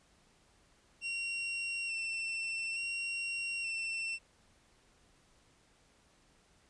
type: tone with vibrato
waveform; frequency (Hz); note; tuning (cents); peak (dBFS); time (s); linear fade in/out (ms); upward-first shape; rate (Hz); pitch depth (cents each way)
40% pulse; 2720; F7; -46; -34; 1.01-4.19; 50; square; 0.57; 17
effects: pink hiss -67 dBFS RMS until 6.69 s + resampled to 22050 Hz